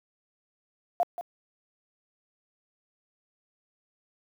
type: tone with echo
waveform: sine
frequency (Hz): 698.5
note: F5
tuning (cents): 0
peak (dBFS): -20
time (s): 1-1.03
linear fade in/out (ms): 0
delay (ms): 180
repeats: 1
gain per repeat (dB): -11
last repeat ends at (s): 1.21
effects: high-pass 400 Hz 12 dB/octave + 9-bit